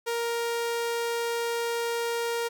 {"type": "tone", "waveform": "sawtooth", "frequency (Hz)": 467.8, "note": "A#4", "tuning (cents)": 6, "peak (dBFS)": -23, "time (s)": [0.06, 2.49], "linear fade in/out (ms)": 20, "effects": []}